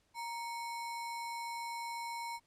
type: tone with sample-and-hold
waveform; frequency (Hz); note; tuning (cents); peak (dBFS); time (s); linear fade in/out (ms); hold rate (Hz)
sine; 934; A#5; +3; -38; 0.14-2.4; 50; 3150
effects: pink hiss -74 dBFS RMS until 2.46 s + low-pass 10000 Hz 12 dB/octave